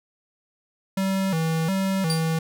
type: tone with vibrato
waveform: square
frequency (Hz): 176.5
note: F3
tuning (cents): +19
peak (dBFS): -22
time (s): 0.97-2.39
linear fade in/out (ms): 5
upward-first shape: square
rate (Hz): 1.4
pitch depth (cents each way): 150
type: tone with exponential decay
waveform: 30% pulse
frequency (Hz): 4699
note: D8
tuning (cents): 0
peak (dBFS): -20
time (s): 2.1-2.33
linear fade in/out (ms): 0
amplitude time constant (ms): 50
effects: none